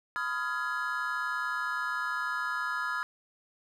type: chord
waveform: triangle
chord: F half-diminished seventh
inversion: second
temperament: just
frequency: 1005.8 / 1257.2 / 1396.9 / 1676.3 Hz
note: Cb6 / Eb6 / F6 / Ab6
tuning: +31 / +18 / 0 / +16 cents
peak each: -36 / -34 / -33 / -33 dBFS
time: 0.16-3.03 s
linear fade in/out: 0 ms
effects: none